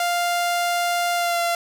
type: tone with pitch glide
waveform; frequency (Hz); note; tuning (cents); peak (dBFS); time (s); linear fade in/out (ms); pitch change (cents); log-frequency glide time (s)
sawtooth; 698.5 to 687.7; F5 to F5; 0 to -27; -16; 0-1.55; 2; -27; 1.15-1.4
effects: none